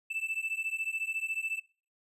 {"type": "beating tone pair", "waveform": "triangle", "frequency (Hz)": [2637, 2651], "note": ["E7", "E7"], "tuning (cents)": [0, 9], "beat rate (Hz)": 14, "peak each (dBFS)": [-34, -33], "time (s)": [0.1, 1.6], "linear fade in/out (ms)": 10, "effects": ["noise-tail reverb RT60 0.4 s tail -23 dB re dry", "resampled to 32000 Hz"]}